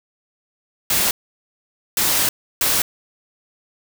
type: noise bursts at uneven times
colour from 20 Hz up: white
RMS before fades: -18 dBFS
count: 3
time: 0.9-1.11 / 1.97-2.29 / 2.61-2.82 s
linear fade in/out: 2 ms
effects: none